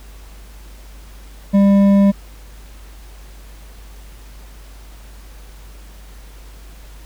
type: tone with hard clipping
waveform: triangle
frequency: 198.9 Hz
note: G3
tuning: 25 cents sharp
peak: -10 dBFS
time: 1.53-2.12 s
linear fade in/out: 20 ms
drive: 11 dB
effects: added 50 Hz sine -36 dBFS peak until 7.05 s + pink hiss -46 dBFS RMS until 7.05 s